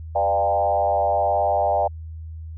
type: tone with frequency modulation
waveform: sine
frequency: 698.5 Hz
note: F5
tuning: in tune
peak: -17 dBFS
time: 0.15-1.88 s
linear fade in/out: 10 ms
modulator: 98.7 Hz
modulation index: 1.5
effects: added 80 Hz sine -32 dBFS peak until 2.57 s